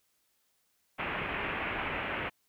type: low-pass noise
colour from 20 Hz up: white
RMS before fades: -35 dBFS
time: 0.98-2.3 s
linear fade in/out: 20 ms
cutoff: 2700 Hz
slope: 48 dB/octave
effects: white hiss -74 dBFS RMS until 2.48 s